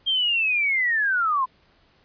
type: linear sweep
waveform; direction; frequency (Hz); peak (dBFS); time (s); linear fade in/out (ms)
sine; down; 3212 to 1000; -19; 0.06-1.46; 20
effects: pink hiss -60 dBFS RMS until 2.04 s + resampled to 11025 Hz